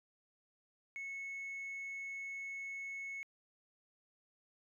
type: tone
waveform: sine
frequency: 2198 Hz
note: C#7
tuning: 15 cents flat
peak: -39 dBFS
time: 0.96-3.23 s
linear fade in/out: 0 ms
effects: tanh soft clip ceiling -40 dBFS + 13-bit

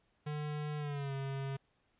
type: tone with pitch glide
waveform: square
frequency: 149.7 to 136.48 Hz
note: D3 to C#3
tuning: +33 to -27 cents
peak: -37 dBFS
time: 0.26-1.57 s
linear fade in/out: 10 ms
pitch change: -160 cents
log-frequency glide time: 0.78-1.13 s
effects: pink hiss -75 dBFS RMS until 1.99 s + resampled to 8000 Hz

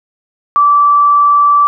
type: tone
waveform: sine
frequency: 1161 Hz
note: D6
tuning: 20 cents flat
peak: -5 dBFS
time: 0.56-1.67 s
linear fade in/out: 0 ms
effects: none

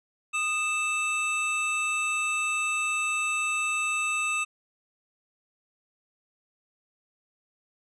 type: tone pair together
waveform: square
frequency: 1240.2 / 2637 Hz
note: D#6 / E7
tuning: -6 / 0 cents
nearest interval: octave + minor second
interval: 1306 cents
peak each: -32 / -27 dBFS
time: 0.33-4.45 s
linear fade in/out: 20 ms
effects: resampled to 24000 Hz

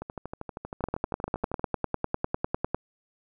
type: two click trains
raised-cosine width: 1 ms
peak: -11 / -21 dBFS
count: 20 / 21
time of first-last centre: 0.84-2.746 / 0.02-1.595 s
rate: 9.97 / 12.7 Hz
effects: none

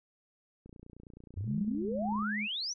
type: click train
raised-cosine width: 3 ms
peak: -38 dBFS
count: 47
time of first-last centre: 0.66-2.225 s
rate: 29.4 Hz
type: exponential sweep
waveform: sine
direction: up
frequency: 84.1 to 6190 Hz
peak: -33 dBFS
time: 1.36-2.74 s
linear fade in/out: 20 ms
type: tone with tremolo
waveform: sine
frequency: 210 Hz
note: G#3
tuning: 19 cents sharp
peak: -31 dBFS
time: 1.45-2.48 s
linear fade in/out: 50 ms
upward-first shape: sine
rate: 1.8 Hz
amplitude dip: 35%
effects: none

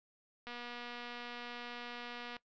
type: click train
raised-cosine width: 0.3 ms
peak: -30 dBFS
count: 458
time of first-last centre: 0.47-2.366 s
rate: 241 Hz
effects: noise-tail reverb RT60 0.1 s tail -20 dB re dry + resampled to 16000 Hz

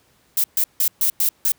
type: noise bursts at uneven times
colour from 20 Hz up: violet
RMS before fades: -18 dBFS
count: 6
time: 0.37-0.44 / 0.57-0.64 / 0.8-0.88 / 1.01-1.1 / 1.2-1.29 / 1.45-1.52 s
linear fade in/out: 2 ms
effects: pink hiss -59 dBFS RMS until 1.58 s + high-pass 60 Hz 12 dB/octave

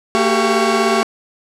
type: tone cluster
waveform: 35% pulse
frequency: 226.1 / 384.8 / 401.5 / 681 / 1114 Hz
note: A3 / G4 / G4 / F5 / C#6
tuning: +47 / -32 / +41 / -44 / +8 cents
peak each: -18 dBFS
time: 0.15-1.03 s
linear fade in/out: 0 ms
effects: low-pass 8000 Hz 12 dB/octave

